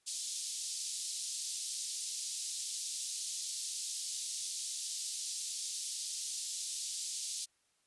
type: band-pass noise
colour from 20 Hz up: white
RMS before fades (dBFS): -40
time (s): 0.06-7.46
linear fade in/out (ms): 20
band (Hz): 3900 to 9600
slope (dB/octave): 24
effects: white hiss -75 dBFS RMS until 7.86 s + resampled to 24000 Hz